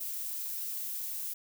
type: noise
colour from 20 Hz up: violet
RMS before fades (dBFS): -37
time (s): 0-1.34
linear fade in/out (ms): 10
effects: none